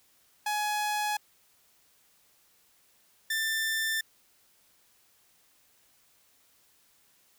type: tone pair in turn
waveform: sawtooth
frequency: 840 / 1779.9 Hz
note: G#5 / A6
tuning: +19 / +19 cents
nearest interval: octave + minor second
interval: 1300 cents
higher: second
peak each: -24 / -24 dBFS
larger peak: neither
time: 0.46-1.17 / 3.3-4.01 s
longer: neither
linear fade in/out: 5 ms
effects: white hiss -65 dBFS RMS until 7.38 s